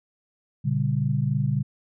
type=chord; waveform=sine; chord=G diminished; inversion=first; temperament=just; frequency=117.6 / 141.12 / 196 Hz; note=Bb2 / Db3 / G3; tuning=+16 / +31 / 0 cents; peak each=-26 / -23 / -29 dBFS; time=0.64-1.63 s; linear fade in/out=20 ms; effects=none